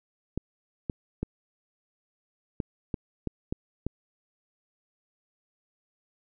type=clicks; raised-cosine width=3 ms; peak=-16 dBFS; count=8; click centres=0.376 / 0.898 / 1.23 / 2.602 / 2.942 / 3.273 / 3.525 / 3.866 s; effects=none